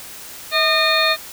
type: harmonic tone with a mistuned harmonic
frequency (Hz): 610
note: D#5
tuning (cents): -34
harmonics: 1 / 2 / 3 / 4 / 6 / 7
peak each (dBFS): -21 / -21 / -21 / -21 / -21 / -21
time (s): 0.51-1.17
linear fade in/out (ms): 50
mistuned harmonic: 1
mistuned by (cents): +88
effects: white hiss -36 dBFS RMS until 1.32 s